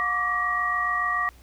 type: tone cluster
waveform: sine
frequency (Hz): 720 / 1123 / 1170 / 1898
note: F#5 / C#6 / D6 / A#6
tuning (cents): -47 / +22 / -7 / +31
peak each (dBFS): -34 / -34 / -25 / -26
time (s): 0-1.29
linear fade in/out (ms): 0
effects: added 60 Hz sine -49 dBFS peak until 1.42 s + pink hiss -56 dBFS RMS until 1.42 s